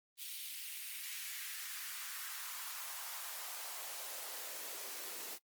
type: noise with high-pass filter sweep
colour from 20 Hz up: white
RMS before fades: -45 dBFS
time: 0.17-5.39 s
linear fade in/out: 50 ms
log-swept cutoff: 3200 to 330 Hz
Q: 1.8
effects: noise-tail reverb RT60 0.1 s tail -20 dB re dry + Opus 32 kbps